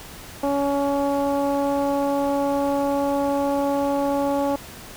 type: tone with low-pass filter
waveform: 15% pulse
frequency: 281.1 Hz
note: C#4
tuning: 24 cents sharp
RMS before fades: -22 dBFS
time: 0.43-4.56 s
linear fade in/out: 5 ms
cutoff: 770 Hz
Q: 1.2
effects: pink hiss -40 dBFS RMS until 4.96 s